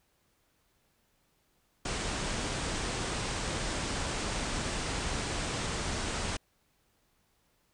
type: low-pass noise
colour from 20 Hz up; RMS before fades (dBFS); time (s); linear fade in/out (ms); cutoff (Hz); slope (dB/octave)
pink; -34; 1.85-6.37; 5; 9200; 96
effects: pink hiss -72 dBFS RMS until 7.73 s